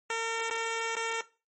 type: tone with dropouts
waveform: 10% pulse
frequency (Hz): 455.2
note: A#4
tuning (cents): -41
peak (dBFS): -21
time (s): 0.1-1.21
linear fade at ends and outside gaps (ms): 2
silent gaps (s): 0.501-0.509 / 0.954-0.966
effects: noise-tail reverb RT60 0.3 s tail -17 dB re dry + MP3 32 kbps